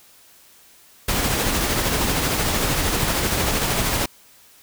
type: noise with tremolo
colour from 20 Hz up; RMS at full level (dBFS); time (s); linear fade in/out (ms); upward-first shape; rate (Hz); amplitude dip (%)
pink; -20; 1.08-4.06; 5; sine; 13; 30
effects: white hiss -51 dBFS RMS until 4.62 s